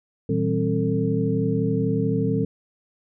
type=tone cluster; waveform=sine; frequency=116.8 / 161.2 / 192.8 / 266.5 / 446.7 Hz; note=A#2 / E3 / G3 / C4 / A4; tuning=+4 / -38 / -28 / +32 / +26 cents; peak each=-26 dBFS; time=0.29-2.45 s; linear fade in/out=5 ms; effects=none